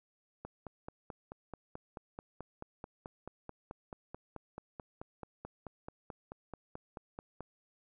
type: click train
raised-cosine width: 1 ms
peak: -29 dBFS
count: 33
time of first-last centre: 0.45-7.407 s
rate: 4.6 Hz
effects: none